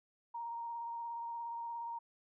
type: tone with vibrato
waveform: sine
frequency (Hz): 934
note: A#5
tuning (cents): +3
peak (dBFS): -39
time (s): 0.34-1.99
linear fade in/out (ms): 10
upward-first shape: sine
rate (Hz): 17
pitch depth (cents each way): 16
effects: none